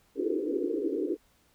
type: band-pass noise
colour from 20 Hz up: pink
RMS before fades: -30 dBFS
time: 0.15-1.17 s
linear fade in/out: 50 ms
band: 280 to 480 Hz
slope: 96 dB/octave
effects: pink hiss -66 dBFS RMS until 1.54 s